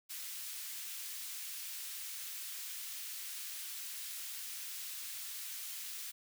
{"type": "high-pass noise", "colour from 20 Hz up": "white", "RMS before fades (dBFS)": -44, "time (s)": [0.09, 6.12], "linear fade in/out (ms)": 20, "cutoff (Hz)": 2000, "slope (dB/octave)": 12, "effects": []}